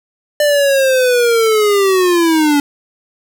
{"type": "linear sweep", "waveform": "square", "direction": "down", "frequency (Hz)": [596, 283.8], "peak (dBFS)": -10, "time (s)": [0.4, 2.6], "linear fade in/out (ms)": 2, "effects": []}